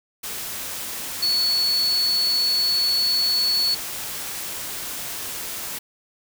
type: tone in noise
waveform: sine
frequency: 4415 Hz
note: C#8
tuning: 8 cents flat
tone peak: -18 dBFS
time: 1.22-3.75 s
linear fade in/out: 10 ms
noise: white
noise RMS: -31 dBFS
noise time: 0.23-5.79 s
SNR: +10 dB
effects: none